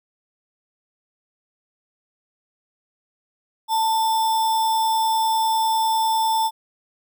sine tone with sample-and-hold, 890 Hz, A5, 20 cents sharp, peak -17 dBFS, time 3.68-6.51 s, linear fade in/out 50 ms, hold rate 4410 Hz, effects none

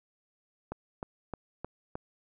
click train, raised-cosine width 1 ms, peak -22 dBFS, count 5, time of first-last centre 0.72-1.955 s, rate 3.24 Hz, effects none

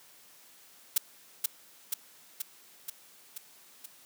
blue noise with echo, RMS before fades -24 dBFS, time 0.96-0.98 s, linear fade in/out 5 ms, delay 480 ms, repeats 6, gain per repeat -3 dB, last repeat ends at 3.86 s, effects white hiss -57 dBFS RMS until 4.05 s + high-pass 150 Hz 12 dB/octave

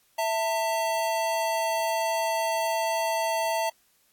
square tone pair together, 658 / 899.4 Hz, E5 / A5, -3 / +38 cents, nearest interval perfect fourth, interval 541 cents, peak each -28 dBFS, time 0.18-3.7 s, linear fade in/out 10 ms, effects white hiss -65 dBFS RMS until 4.12 s + AAC 64 kbps

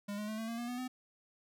square tone with pitch steps, 203.5 / 210.1 / 216.8 / 223.8 / 231.1 / 238.5 / 246.2 / 254.2 Hz, G#3 / G#3 / A3 / A3 / A#3 / A#3 / B3 / C4, -35 / +20 / -25 / +30 / -15 / +40 / -5 / -50 cents, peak -38 dBFS, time 0.08-0.88 s, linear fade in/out 10 ms, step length 100 ms, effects none

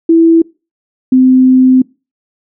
sine tone pair in turn, 329.8 / 257.7 Hz, E4 / C4, +1 / -26 cents, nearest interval major third, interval 427 cents, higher first, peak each -3 dBFS, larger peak neither, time 0.09-0.42 / 1.12-1.82 s, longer second, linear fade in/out 5 ms, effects noise-tail reverb RT60 0.3 s tail -24 dB re dry

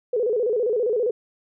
sine tone with vibrato, 458.8 Hz, A#4, 28 cents flat, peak -19 dBFS, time 0.13-1.11 s, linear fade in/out 5 ms, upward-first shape square, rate 15 Hz, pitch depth 130 cents each way, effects none

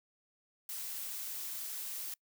blue noise, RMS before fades -41 dBFS, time 0.69-2.14 s, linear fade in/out 2 ms, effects noise-tail reverb RT60 0.1 s tail -25 dB re dry

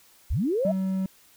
sine linear sweep, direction up, 34.65 to 672 Hz, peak -22 dBFS, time 0.3-0.72 s, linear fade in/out 10 ms
triangle tone, 189.9 Hz, F#3, 45 cents sharp, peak -22 dBFS, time 0.65-1.06 s, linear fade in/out 2 ms
effects white hiss -57 dBFS RMS until 1.36 s

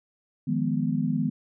sine chord, F half-diminished seventh, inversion third, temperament equal, 155.56 / 174.61 / 207.7 / 246.9 Hz, Eb3 / F3 / Ab3 / Cb4, 0 / 0 / 0 / 0 cents, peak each -28 / -31 / -29 / -27 dBFS, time 0.47-1.3 s, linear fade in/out 10 ms, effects none

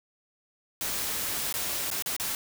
white noise with dropouts, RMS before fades -31 dBFS, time 0.81-2.35 s, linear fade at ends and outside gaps 1 ms, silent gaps 1.526-1.54 / 1.903-1.913 / 2.023-2.06 / 2.165-2.198 s, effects none

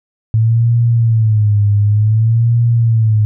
sine tone with vibrato, 110 Hz, A2, in tune, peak -8 dBFS, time 0.34-3.25 s, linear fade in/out 0 ms, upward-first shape sine, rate 0.55 Hz, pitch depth 120 cents each way, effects none

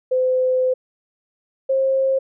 sine tone pair in turn, 512 / 533.6 Hz, C5 / C5, -38 / +34 cents, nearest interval minor second, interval 72 cents, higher second, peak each -15 dBFS, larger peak neither, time 0.11-0.74 / 1.69-2.19 s, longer first, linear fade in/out 10 ms, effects none

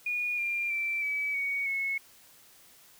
sine tone with pitch steps, 2445 / 2392 / 2340 / 2289 / 2239 / 2191 Hz, D#7 / D7 / D7 / D7 / C#7 / C#7, -31 / +31 / -7 / -45 / +17 / -21 cents, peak -28 dBFS, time 0.06-1.98 s, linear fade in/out 5 ms, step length 320 ms, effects white hiss -57 dBFS RMS until 2.99 s

